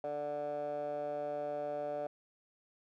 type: tone with band-pass filter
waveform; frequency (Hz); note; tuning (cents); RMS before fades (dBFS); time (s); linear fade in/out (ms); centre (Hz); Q
15% pulse; 146.83; D3; 0; -38; 0.04-2.07; 2; 650; 7.5
effects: none